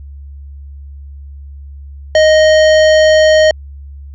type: tone with hard clipping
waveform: sine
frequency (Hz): 622.3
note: D#5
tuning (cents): 0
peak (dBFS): -7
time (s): 2.15-3.51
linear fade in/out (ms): 2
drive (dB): 17
effects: added 70 Hz sine -28 dBFS peak until 4.14 s + resampled to 16000 Hz